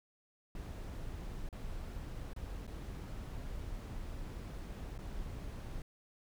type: noise with dropouts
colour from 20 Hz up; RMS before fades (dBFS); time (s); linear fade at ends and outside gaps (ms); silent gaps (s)
brown; -43; 0.55-5.82; 2; 1.489-1.527 / 2.334-2.362 / 2.668-2.676 / 4.979-4.988
effects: none